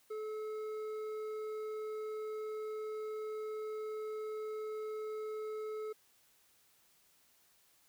sine tone with hard clipping, 431.4 Hz, A4, 34 cents flat, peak -40 dBFS, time 0.1-5.93 s, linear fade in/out 10 ms, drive 7 dB, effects white hiss -69 dBFS RMS until 7.88 s

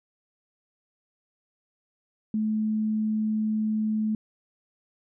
sine tone, 216.2 Hz, A3, 30 cents flat, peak -23 dBFS, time 2.34-4.15 s, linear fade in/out 2 ms, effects none

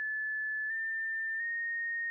sine tone with pitch steps, 1734 / 1793.1 / 1854.2 Hz, A6 / A6 / A#6, -26 / +32 / -10 cents, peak -32 dBFS, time 0-2.1 s, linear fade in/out 0 ms, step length 700 ms, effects none

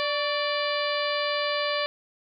harmonic tone with a mistuned harmonic, 587.3 Hz, D5, in tune, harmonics 1 / 2 / 3 / 4 / 5 / 6 / 7 / 8, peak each -28 / -31 / -33 / -34 / -35 / -36 / -36 / -37 dBFS, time 0-1.86 s, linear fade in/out 0 ms, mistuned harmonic 2, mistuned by -59 cents, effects none

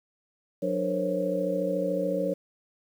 sine tone cluster, 182.5 / 296.7 / 461.9 / 515 / 549 Hz, F#3 / D4 / A#4 / C5 / C#5, -24 / +18 / -16 / -28 / -17 cents, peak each -32 / -33 / -33 / -34 / -28 dBFS, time 0.62-2.34 s, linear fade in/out 10 ms, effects 9-bit

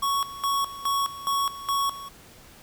square tone with tremolo, 1112 Hz, C#6, 5 cents sharp, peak -23 dBFS, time 0.02-2.09 s, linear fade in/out 10 ms, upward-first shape square, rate 2.4 Hz, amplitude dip 80%, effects pink hiss -50 dBFS RMS until 2.62 s

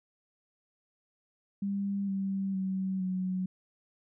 sine tone with pitch steps, 199 / 194.34 / 189.79 / 185.35 Hz, G3 / G3 / F#3 / F#3, +26 / -15 / +44 / +3 cents, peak -29 dBFS, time 1.62-3.46 s, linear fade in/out 5 ms, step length 460 ms, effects none

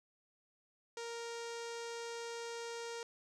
sawtooth tone with low-pass filter, 466.2 Hz, A#4, in tune, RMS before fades -44 dBFS, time 0.97-3.03 s, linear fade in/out 2 ms, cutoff 6600 Hz, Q 1.9, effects none

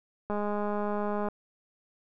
click train, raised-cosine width 1 ms, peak -19 dBFS, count 205, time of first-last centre 0.3-1.286 s, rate 207 Hz, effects none

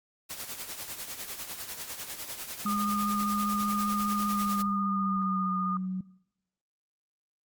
white noise with tremolo, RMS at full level -37 dBFS, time 0.29-4.63 s, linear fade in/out 20 ms, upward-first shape sine, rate 10 Hz, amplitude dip 60%
sine tone with pitch glide, 207.7 to 186.11 Hz, G#3 to F#3, 0 to +10 cents, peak -29 dBFS, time 2.65-6.01 s, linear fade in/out 5 ms, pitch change -190 cents, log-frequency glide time 4.23-5.53 s
sine tone with vibrato, 1222 Hz, D#6, 32 cents flat, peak -29 dBFS, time 2.66-5.77 s, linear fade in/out 2 ms, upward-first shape square, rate 15 Hz, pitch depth 17 cents each way
effects noise-tail reverb RT60 0.8 s tail -22 dB re dry + Opus 48 kbps

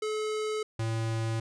square tone pair in turn, 430 / 112.81 Hz, A4 / A2, -40 / +44 cents, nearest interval octave + major seventh, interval 2316 cents, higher first, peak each -30 / -29 dBFS, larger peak second, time 0.02-0.63 / 0.79-1.4 s, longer neither, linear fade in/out 5 ms, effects resampled to 22050 Hz

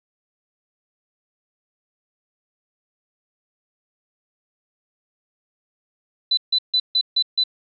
sine tone bursts, 4000 Hz, B7, 21 cents sharp, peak -15 dBFS, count 6, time 6.31-7.438 s, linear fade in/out 5 ms, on 63 ms, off 150 ms, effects none

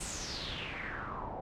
pink noise with low-pass filter sweep, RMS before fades -40 dBFS, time 0-1.41 s, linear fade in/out 10 ms, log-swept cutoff 8700 to 710 Hz, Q 4.9, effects none

